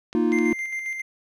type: clicks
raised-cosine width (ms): 0.2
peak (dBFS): -21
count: 3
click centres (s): 0.129 / 0.32 / 0.387
type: chord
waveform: triangle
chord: Bb suspended fourth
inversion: none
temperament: equal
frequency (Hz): 233.1 / 311.1 / 349.2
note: Bb3 / Eb4 / F4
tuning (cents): 0 / 0 / 0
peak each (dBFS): -21 / -21 / -21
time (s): 0.15-0.53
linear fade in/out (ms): 0
type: tone with tremolo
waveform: triangle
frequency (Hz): 2093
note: C7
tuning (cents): 0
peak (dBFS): -24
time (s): 0.32-1.02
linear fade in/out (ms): 10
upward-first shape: square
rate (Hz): 7.4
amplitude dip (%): 40
effects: none